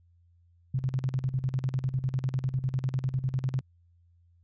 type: tone with tremolo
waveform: sine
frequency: 130.81 Hz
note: C3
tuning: in tune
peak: -24 dBFS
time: 0.74-3.61 s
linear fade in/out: 5 ms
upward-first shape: square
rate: 10 Hz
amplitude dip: 75%
effects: added 86 Hz sine -59 dBFS peak until 4.43 s + resampled to 16000 Hz